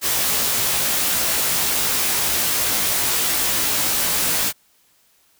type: noise with comb filter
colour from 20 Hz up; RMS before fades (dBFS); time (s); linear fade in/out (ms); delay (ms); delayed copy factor
white; -20; 0.01-4.53; 50; 17; +0.75
effects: white hiss -59 dBFS RMS until 5.39 s